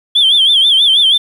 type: tone with vibrato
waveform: sine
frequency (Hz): 3319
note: G#7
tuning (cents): -2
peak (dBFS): -5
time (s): 0.15-1.18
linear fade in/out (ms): 10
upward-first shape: sine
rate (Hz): 6.2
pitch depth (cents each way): 130
effects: tanh soft clip ceiling -3 dBFS + 7-bit